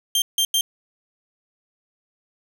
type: tone bursts at uneven times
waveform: sawtooth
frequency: 3169 Hz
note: G7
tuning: 18 cents sharp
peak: -14 dBFS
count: 3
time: 0.15-0.22 / 0.38-0.45 / 0.54-0.61 s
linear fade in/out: 2 ms
effects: none